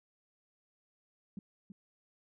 sine tone with echo, 196 Hz, G3, in tune, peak -39 dBFS, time 1.37-1.39 s, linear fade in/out 2 ms, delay 330 ms, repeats 1, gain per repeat -7 dB, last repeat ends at 1.72 s, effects none

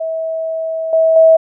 sine tone with level steps, 647 Hz, E5, 32 cents flat, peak -17 / -8 / -4 dBFS, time 0-1.37 s, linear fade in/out 10 ms, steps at 0.93 / 1.16 s, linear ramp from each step 2 ms, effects none

